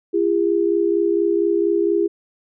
sine tone pair together, 340 / 404.3 Hz, F4 / G#4, -46 / -46 cents, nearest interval minor third, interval 300 cents, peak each -18 dBFS, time 0.13-2.08 s, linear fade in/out 20 ms, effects none

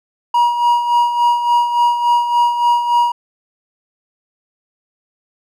triangle tone with tremolo, 956 Hz, A#5, 43 cents sharp, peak -7 dBFS, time 0.34-3.12 s, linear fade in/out 5 ms, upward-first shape sine, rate 3.5 Hz, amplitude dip 60%, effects none

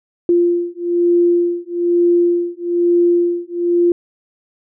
sine beating tone pair, 346.8 / 347.9 Hz, F4 / F4, -12 / -7 cents, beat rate 1.1 Hz, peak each -15 dBFS, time 0.29-3.92 s, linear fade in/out 2 ms, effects none

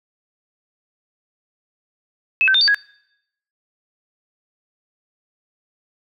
sine tone with pitch steps, 2596 / 1546 / 3616 / 4603 / 1658 Hz, E7 / G6 / A7 / D8 / G#6, -27 / -24 / +47 / -36 / -3 cents, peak -12 dBFS, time 2.41-2.745 s, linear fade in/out 0 ms, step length 67 ms, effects noise-tail reverb RT60 0.8 s tail -24 dB re dry

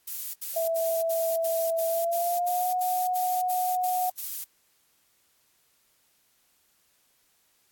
violet noise bursts, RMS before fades -33 dBFS, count 13, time 0.07-4.444 s, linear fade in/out 10 ms, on 270 ms, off 72 ms
sine tone with pitch glide, 659.3 to 731.5 Hz, E5 to F#5, 0 to -20 cents, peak -24 dBFS, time 0.56-4.1 s, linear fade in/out 5 ms, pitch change +180 cents, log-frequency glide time 1.86-2.71 s
effects white hiss -67 dBFS RMS until 7.71 s + AAC 64 kbps

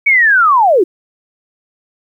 sine linear sweep, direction down, 2279 to 322.4 Hz, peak -6 dBFS, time 0.06-0.84 s, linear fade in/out 10 ms, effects 8-bit

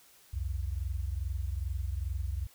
sine tone pair together, 63.19 / 85.6 Hz, B1 / F2, +40 / -34 cents, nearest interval perfect fourth, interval 526 cents, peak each -33 / -35 dBFS, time 0.33-2.47 s, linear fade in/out 10 ms, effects white hiss -60 dBFS RMS until 2.54 s

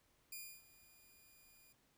5% pulse tone with ADSR envelope, 2427 Hz, D#7, 44 cents flat, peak -36 dBFS, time 0.32-1.73 s, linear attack 5 ms, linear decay 290 ms, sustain -19 dB, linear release 10 ms, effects pink hiss -75 dBFS RMS until 1.97 s

